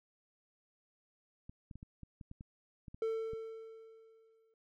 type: clicks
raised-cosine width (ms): 5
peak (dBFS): -36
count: 11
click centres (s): 1.495 / 1.712 / 1.756 / 1.829 / 2.033 / 2.212 / 2.314 / 2.409 / 2.882 / 2.945 / 3.334
type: tone with exponential decay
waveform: triangle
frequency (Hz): 447.2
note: A4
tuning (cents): +28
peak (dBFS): -29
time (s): 3.02-4.54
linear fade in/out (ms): 2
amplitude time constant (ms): 330
effects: none